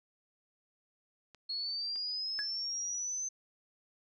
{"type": "clicks", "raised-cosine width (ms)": 0.2, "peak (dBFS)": -36, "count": 2, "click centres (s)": [1.347, 1.959]}
{"type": "linear sweep", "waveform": "sine", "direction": "up", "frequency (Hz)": [4300, 6200], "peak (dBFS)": -34, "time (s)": [1.49, 3.29], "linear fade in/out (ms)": 10}
{"type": "tone with exponential decay", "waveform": "triangle", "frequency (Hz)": 1678, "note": "G#6", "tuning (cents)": 17, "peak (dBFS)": -30, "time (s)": [2.39, 2.49], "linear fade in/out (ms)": 0, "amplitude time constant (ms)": 21}
{"effects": []}